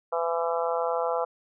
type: harmonic tone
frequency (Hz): 167.7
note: E3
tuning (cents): +30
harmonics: 3 / 4 / 5 / 6 / 7 / 8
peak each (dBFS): -28 / -30 / -32 / -34 / -35 / -36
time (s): 0.12-1.25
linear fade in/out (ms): 10
effects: none